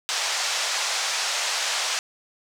white band-pass noise, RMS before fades -26 dBFS, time 0.09-1.99 s, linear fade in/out 0 ms, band 600 to 6800 Hz, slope 24 dB/octave, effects none

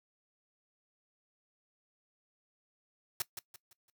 white noise with echo, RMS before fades -33 dBFS, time 3.2-3.22 s, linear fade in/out 2 ms, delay 170 ms, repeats 4, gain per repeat -9 dB, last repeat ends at 3.9 s, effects noise-tail reverb RT60 0.1 s tail -19 dB re dry

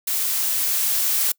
blue noise with level ramp, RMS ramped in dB -23 to -20 dBFS, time 0.07-1.32 s, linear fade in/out 5 ms, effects noise-tail reverb RT60 0.1 s tail -26 dB re dry

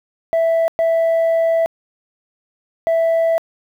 sine tone bursts at uneven times, 659.3 Hz, E5, in tune, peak -10 dBFS, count 3, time 0.33-0.68 / 0.79-1.66 / 2.87-3.38 s, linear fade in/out 0 ms, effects tanh soft clip ceiling -12 dBFS + 8-bit

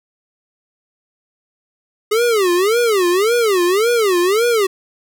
square tone with vibrato, 409.7 Hz, G#4, 24 cents flat, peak -13 dBFS, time 2.11-4.67 s, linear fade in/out 10 ms, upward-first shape sine, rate 1.8 Hz, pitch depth 280 cents each way, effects none

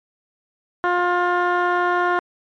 15% pulse tone with low-pass filter, 354.4 Hz, F4, 25 cents sharp, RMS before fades -19 dBFS, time 0.84-2.19 s, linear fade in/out 0 ms, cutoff 1600 Hz, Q 1.7, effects MP3 48 kbps

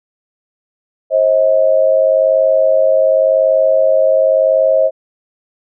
sine tone pair together, 533.1 / 634 Hz, C5 / D#5, +32 / +32 cents, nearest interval minor third, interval 300 cents, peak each -11 dBFS, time 1.1-4.91 s, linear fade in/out 50 ms, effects none

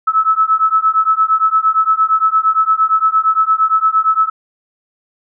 sine beating tone pair, 1298 / 1306.7 Hz, E6 / E6, -27 / -16 cents, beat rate 8.7 Hz, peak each -13 dBFS, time 0.07-4.3 s, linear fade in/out 10 ms, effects none

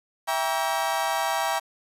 35% pulse chord, E diminished seventh, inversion none, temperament just, 659.3 / 791.1 / 949.3 / 1139.2 Hz, E5 / G5 / Bb5 / Db6, 0 / +16 / +31 / +47 cents, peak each -28 / -26 / -27 / -31 dBFS, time 0.27-1.6 s, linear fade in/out 20 ms, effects resampled to 32000 Hz + 8-bit

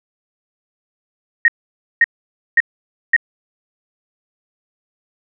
sine tone bursts, 1864.7 Hz, A#6, in tune, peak -7 dBFS, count 4, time 1.45-3.164 s, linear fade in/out 2 ms, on 31 ms, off 530 ms, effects none

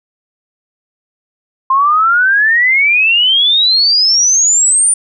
sine exponential sweep, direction up, 1046.5 to 9397 Hz, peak -7 dBFS, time 1.7-4.94 s, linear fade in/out 5 ms, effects none

